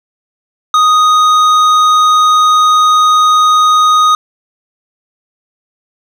sine tone with hard clipping, 1245 Hz, D#6, 1 cent sharp, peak -7 dBFS, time 0.74-4.15 s, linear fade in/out 2 ms, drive 9 dB, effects none

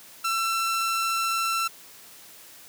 sawtooth tone, 1343 Hz, E6, 32 cents sharp, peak -20 dBFS, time 0.24-1.68 s, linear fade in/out 10 ms, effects white hiss -48 dBFS RMS until 2.68 s + high-pass 100 Hz 12 dB/octave

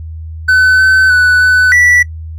triangle tone with pitch steps, 1512 / 1527 / 1487 / 1499 / 1957 Hz, F#6 / G6 / F#6 / F#6 / B6, +37 / -46 / +8 / +22 / -16 cents, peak -3 dBFS, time 0.48-2.03 s, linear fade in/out 10 ms, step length 310 ms, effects noise-tail reverb RT60 0.1 s tail -22 dB re dry + added 80 Hz sine -22 dBFS peak until 2.38 s

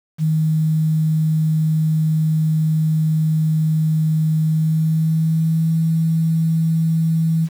sine tone with pitch glide, 157 to 162.16 Hz, D#3 to E3, +16 to -28 cents, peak -14 dBFS, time 0.18-7.49 s, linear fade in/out 50 ms, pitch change +56 cents, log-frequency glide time 4.4-5.73 s, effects 7-bit

